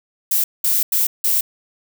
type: noise bursts at uneven times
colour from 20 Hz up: violet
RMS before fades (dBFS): -17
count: 4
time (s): 0.31-0.44 / 0.64-0.83 / 0.92-1.07 / 1.24-1.41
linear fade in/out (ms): 5
effects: none